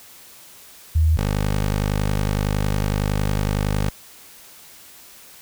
sine / 15% pulse tone pair in turn, 79 / 50.87 Hz, D#2 / G#1, +27 / -35 cents, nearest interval minor sixth, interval 762 cents, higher first, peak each -13 dBFS, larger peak neither, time 0.95-1.17 / 1.17-3.9 s, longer second, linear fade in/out 10 ms, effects white hiss -45 dBFS RMS until 5.41 s

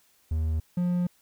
triangle tone pair in turn, 79.2 / 177.29 Hz, D#2 / F3, +31 / +26 cents, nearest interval octave + major second, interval 1395 cents, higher second, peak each -22 / -21 dBFS, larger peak second, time 0.31-0.6 / 0.77-1.07 s, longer second, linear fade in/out 5 ms, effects white hiss -64 dBFS RMS until 1.21 s

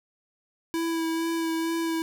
square tone with vibrato, 328.8 Hz, E4, 4 cents flat, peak -26 dBFS, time 0.74-2.02 s, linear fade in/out 0 ms, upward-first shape sine, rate 2.2 Hz, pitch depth 16 cents each way, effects none

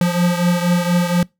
square beating tone pair, 174.61 / 178.81 Hz, F3 / F3, 0 / +41 cents, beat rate 4.2 Hz, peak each -16 / -20 dBFS, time 0.01-1.23 s, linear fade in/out 2 ms, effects noise-tail reverb RT60 0.2 s tail -24 dB re dry

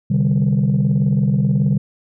sine chord, C suspended second, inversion none, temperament equal with one note detuned, 130.81 / 149.31 / 196 Hz, C3 / D3 / G3, 0 / +29 / 0 cents, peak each -16 dBFS, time 0.1-1.78 s, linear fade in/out 10 ms, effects tanh soft clip ceiling -9 dBFS

